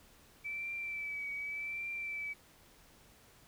sine tone with vibrato, 2313 Hz, D7, 27 cents flat, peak -37 dBFS, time 0.44-2.34 s, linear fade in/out 20 ms, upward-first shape triangle, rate 0.86 Hz, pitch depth 42 cents each way, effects pink hiss -62 dBFS RMS until 3.47 s

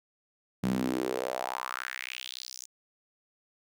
sawtooth tone with high-pass filter sweep, 63.5 Hz, B1, 49 cents sharp, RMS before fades -34 dBFS, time 0.63-2.66 s, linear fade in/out 10 ms, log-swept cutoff 170 to 6700 Hz, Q 3.8, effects none

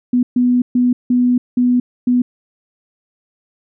sine tone bursts at uneven times, 246.9 Hz, B3, in tune, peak -10 dBFS, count 6, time 0.13-0.23 / 0.36-0.62 / 0.75-0.93 / 1.1-1.38 / 1.57-1.8 / 2.07-2.22 s, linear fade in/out 5 ms, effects none

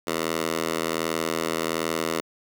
10% pulse tone with high-pass filter, 81.3 Hz, E2, 23 cents flat, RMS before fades -27 dBFS, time 0.07-2.21 s, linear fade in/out 5 ms, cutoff 370 Hz, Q 0.69, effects none

